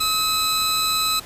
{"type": "tone pair together", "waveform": "sawtooth", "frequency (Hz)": [1277, 4009], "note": ["D#6", "B7"], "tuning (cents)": [45, 25], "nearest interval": "octave + minor sixth", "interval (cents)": 1980, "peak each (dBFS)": [-19, -18], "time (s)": [0, 1.2], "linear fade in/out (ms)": 10, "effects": ["pink hiss -40 dBFS RMS until 1.25 s", "resampled to 32000 Hz"]}